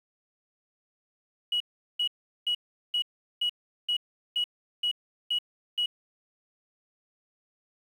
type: tone bursts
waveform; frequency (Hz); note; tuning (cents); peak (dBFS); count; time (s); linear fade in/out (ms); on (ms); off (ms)
sine; 2916; F#7; -26; -23; 10; 1.52-5.86; 5; 83; 390
effects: tanh soft clip ceiling -20 dBFS + 9-bit